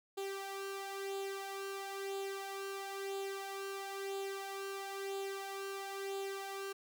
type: tone with flanger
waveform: sawtooth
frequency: 392 Hz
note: G4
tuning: in tune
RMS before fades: -42 dBFS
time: 0.17-6.73 s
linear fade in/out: 10 ms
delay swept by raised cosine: 0.26 to 1.86 ms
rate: 1 Hz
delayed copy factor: +0.6
effects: none